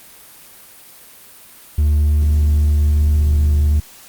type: tone with hard clipping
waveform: sine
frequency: 74.9 Hz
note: D2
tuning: 35 cents sharp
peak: -12 dBFS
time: 1.78-3.8 s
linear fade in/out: 5 ms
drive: 2 dB
effects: white hiss -42 dBFS RMS until 4.08 s + Opus 32 kbps

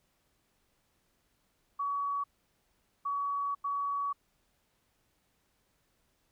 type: tone bursts at uneven times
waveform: sine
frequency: 1131 Hz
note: C#6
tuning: 34 cents sharp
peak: -30 dBFS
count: 3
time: 1.79-2.24 / 3.05-3.55 / 3.64-4.13 s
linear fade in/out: 10 ms
effects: pink hiss -74 dBFS RMS until 6.31 s

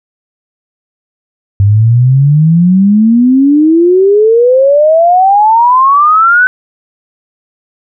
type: exponential sweep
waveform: sine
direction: up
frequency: 98 to 1523 Hz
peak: -3 dBFS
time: 1.6-6.47 s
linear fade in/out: 0 ms
effects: none

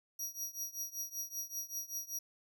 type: tone with tremolo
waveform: sawtooth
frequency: 5750 Hz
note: F8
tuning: 50 cents sharp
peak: -33 dBFS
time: 0.19-2.19 s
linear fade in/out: 5 ms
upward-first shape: triangle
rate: 5.2 Hz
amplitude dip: 95%
effects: none

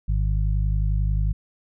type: harmonic tone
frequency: 51.2 Hz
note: G#1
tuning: 24 cents flat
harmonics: 1 / 2 / 3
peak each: -20 / -26 / -30 dBFS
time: 0.08-1.33 s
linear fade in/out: 10 ms
effects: none

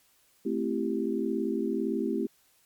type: chord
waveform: sine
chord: A minor seventh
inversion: none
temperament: equal with one note detuned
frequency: 220 / 261.6 / 334.2 / 392 Hz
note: A3 / C4 / E4 / G4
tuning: 0 / 0 / +24 / 0 cents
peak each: -32 dBFS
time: 0.45-2.27 s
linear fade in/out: 10 ms
effects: white hiss -65 dBFS RMS until 2.65 s + MP3 96 kbps

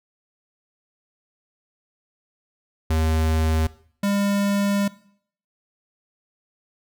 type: tone pair in turn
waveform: square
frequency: 79.5 / 201 Hz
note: D#2 / G3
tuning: +38 / +44 cents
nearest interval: octave + major third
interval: 1606 cents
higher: second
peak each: -19 / -20 dBFS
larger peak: first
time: 2.9-3.67 / 4.03-4.88 s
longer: second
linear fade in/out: 5 ms
effects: noise-tail reverb RT60 0.6 s tail -19 dB re dry

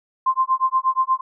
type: tone with tremolo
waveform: sine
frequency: 1046.5 Hz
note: C6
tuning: in tune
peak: -13 dBFS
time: 0.26-1.21 s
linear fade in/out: 5 ms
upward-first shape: sine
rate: 8.4 Hz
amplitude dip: 100%
effects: none

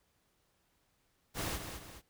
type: noise with echo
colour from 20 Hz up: pink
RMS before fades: -37 dBFS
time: 1.34-1.6 s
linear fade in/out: 50 ms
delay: 210 ms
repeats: 2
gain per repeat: -7 dB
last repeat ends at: 2.02 s
effects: pink hiss -75 dBFS RMS until 2.09 s

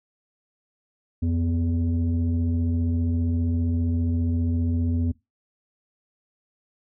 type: tone pair together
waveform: sine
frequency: 87.3 / 246.9 Hz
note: F2 / B3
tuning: 0 / 0 cents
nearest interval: octave + tritone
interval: 1800 cents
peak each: -20 / -24 dBFS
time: 1.22-5.12 s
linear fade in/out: 10 ms
effects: noise-tail reverb RT60 0.2 s tail -21 dB re dry + tanh soft clip ceiling -17 dBFS

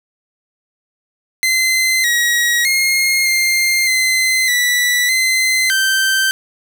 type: tone with pitch steps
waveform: sawtooth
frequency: 2062 / 1905 / 2141 / 2107 / 2057 / 1963 / 2057 / 1556 Hz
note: C7 / A#6 / C7 / C7 / C7 / B6 / C7 / G6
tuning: -26 / +37 / +39 / +12 / -30 / -11 / -30 / -13 cents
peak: -9 dBFS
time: 1.43-6.31 s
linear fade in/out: 0 ms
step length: 610 ms
effects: none

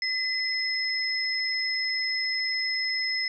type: tone pair together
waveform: sine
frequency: 2027 / 5166 Hz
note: B6 / E8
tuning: +45 / -36 cents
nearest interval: octave + major third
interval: 1619 cents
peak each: -28 dBFS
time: 0.02-3.28 s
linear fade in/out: 2 ms
effects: none

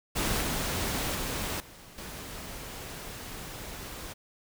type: noise with level steps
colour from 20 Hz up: pink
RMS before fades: -29 / -31 / -33 / -50 / -41 dBFS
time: 0.15-4.14 s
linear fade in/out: 20 ms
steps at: 0.41 / 1.15 / 1.6 / 1.98 s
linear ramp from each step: 2 ms
effects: none

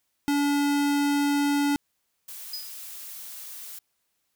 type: tone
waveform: square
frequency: 286.5 Hz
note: D4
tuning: 43 cents flat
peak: -22 dBFS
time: 0.28-1.76 s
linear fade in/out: 0 ms
type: noise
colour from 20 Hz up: blue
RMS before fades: -40 dBFS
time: 2.28-3.79 s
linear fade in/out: 5 ms
type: tone with exponential decay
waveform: square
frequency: 4978 Hz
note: D#8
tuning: in tune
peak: -30 dBFS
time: 2.53-2.84 s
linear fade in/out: 5 ms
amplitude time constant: 66 ms
effects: white hiss -75 dBFS RMS until 4.35 s

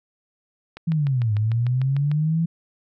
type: click train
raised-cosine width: 0.3 ms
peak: -21 dBFS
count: 10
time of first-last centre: 0.77-2.115 s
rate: 6.69 Hz
type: linear two-way sweep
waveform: sine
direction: down then up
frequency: 168.1 to 103 to 168.1 Hz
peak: -18 dBFS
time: 0.87-2.46 s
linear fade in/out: 10 ms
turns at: 1.34 s
effects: none

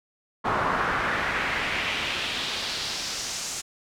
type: noise with band-pass filter sweep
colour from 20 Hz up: brown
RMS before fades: -28 dBFS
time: 0.44-3.62 s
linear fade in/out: 20 ms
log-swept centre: 1100 to 7100 Hz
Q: 2
effects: none

